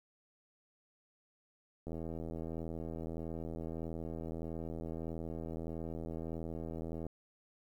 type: click train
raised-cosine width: 2 ms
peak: -29 dBFS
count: 425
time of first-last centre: 1.87-7.066 s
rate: 81.6 Hz
effects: 11-bit